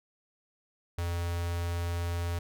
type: tone with notch filter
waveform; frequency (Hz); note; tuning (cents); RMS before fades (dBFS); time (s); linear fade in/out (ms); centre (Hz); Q
square; 86; F2; -26; -32; 0.98-2.39; 5; 220; 1.1
effects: none